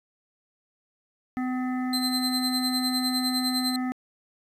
harmonic tone, 254 Hz, B3, 49 cents sharp, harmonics 1 / 3 / 5 / 7 / 8, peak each -26 / -36 / -40 / -43 / -44 dBFS, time 1.37-3.92 s, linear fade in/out 0 ms
40% pulse tone with tremolo, 4100 Hz, C8, 36 cents flat, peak -23 dBFS, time 1.93-3.76 s, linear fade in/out 2 ms, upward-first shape sine, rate 9.9 Hz, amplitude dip 70%
effects resampled to 32000 Hz + 10-bit

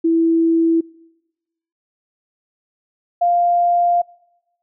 sine tone pair in turn, 329.6 / 698.4 Hz, E4 / F5, 0 / 0 cents, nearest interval octave + minor second, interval 1300 cents, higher second, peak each -12 dBFS, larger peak neither, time 0.04-0.81 / 3.21-4.02 s, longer second, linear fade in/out 10 ms, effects noise-tail reverb RT60 1.0 s tail -25 dB re dry

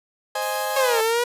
30% pulse chord, Ab major, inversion first, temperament equal, 523.3 / 622.3 / 830.6 Hz, C5 / Eb5 / Ab5, 0 / 0 / 0 cents, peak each -26 / -27 / -24 dBFS, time 0.35-1.01 s, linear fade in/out 5 ms
violet noise, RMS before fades -33 dBFS, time 0.42-1.1 s, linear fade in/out 0 ms
sawtooth exponential two-way sweep, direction down then up, 552 to 440 to 487.2 Hz, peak -15 dBFS, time 0.76-1.24 s, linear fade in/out 5 ms, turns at 1.01 s
effects resampled to 32000 Hz

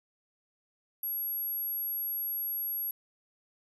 sine tone, 11490 Hz, F9, 48 cents sharp, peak -31 dBFS, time 1.03-2.91 s, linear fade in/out 2 ms, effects none

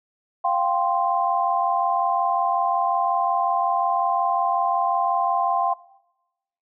sine chord, F suspended second, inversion none, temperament equal, 698.5 / 784 / 1046.5 Hz, F5 / G5 / C6, 0 / 0 / 0 cents, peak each -23 dBFS, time 0.44-5.74 s, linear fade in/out 10 ms, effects noise-tail reverb RT60 0.9 s tail -20 dB re dry

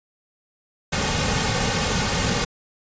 pink noise with comb filter, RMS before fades -22 dBFS, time 0.92-2.45 s, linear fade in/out 10 ms, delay 3 ms, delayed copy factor -0.65, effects resampled to 16000 Hz

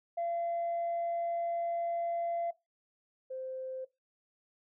sine tone pair in turn, 683 / 520.5 Hz, F5 / C5, -39 / -9 cents, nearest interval perfect fourth, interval 470 cents, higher first, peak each -30 / -37 dBFS, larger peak first, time 0.17-2.51 / 3.3-3.85 s, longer first, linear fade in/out 10 ms, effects noise-tail reverb RT60 0.2 s tail -18 dB re dry + tanh soft clip ceiling -28 dBFS

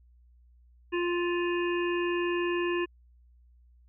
harmonic tone with a mistuned harmonic, 349.2 Hz, F4, in tune, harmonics 1 / 3 / 5 / 7 / 8, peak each -27 / -36 / -37 / -39 / -41 dBFS, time 0.92-2.86 s, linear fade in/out 20 ms, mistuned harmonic 7, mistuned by +43 cents, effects added 60 Hz sine -56 dBFS peak until 3.88 s

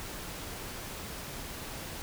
pink noise, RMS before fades -41 dBFS, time 0-2.02 s, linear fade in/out 0 ms, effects none

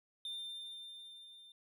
triangle tone with level ramp, 3597 Hz, A7, 37 cents sharp, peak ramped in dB -38 to -54 dBFS, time 0.25-1.52 s, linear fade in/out 2 ms, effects none

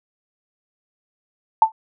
sine tone with exponential decay, 885 Hz, A5, 10 cents sharp, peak -4 dBFS, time 1.62-1.72 s, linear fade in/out 2 ms, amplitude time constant 20 ms, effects none

